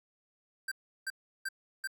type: tone bursts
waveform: square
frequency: 1568 Hz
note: G6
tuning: in tune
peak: -34 dBFS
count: 4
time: 0.68-1.874 s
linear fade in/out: 5 ms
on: 36 ms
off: 350 ms
effects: 12-bit